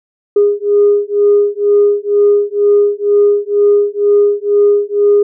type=beating tone pair; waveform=sine; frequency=408.8 / 410.9 Hz; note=G#4 / G#4; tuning=-27 / -18 cents; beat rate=2.1 Hz; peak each=-10 dBFS; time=0.36-5.23 s; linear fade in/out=5 ms; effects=tanh soft clip ceiling -1 dBFS